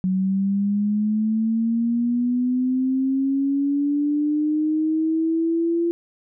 sine linear sweep, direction up, 185.1 to 341.6 Hz, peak -18 dBFS, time 0.04-5.91 s, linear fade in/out 0 ms, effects none

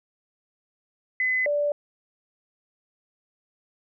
sine tone pair in turn, 2025 / 583.9 Hz, B6 / D5, +43 / -10 cents, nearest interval octave + minor seventh, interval 2153 cents, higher first, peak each -21 dBFS, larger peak neither, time 1.2-1.46 / 1.46-1.72 s, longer neither, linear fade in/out 2 ms, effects none

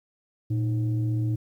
sine tone pair together, 115.25 / 310 Hz, A#2 / D#4, -19 / -6 cents, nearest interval octave + perfect fourth, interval 1713 cents, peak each -22 / -31 dBFS, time 0.5-1.36 s, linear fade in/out 10 ms, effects tanh soft clip ceiling -18 dBFS + 10-bit

